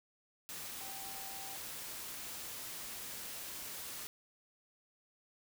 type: tone in noise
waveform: sine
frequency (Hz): 780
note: G5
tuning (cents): -9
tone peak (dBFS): -51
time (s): 0.81-1.56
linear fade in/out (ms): 0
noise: white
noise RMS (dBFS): -45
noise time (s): 0.49-4.07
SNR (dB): -9
effects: none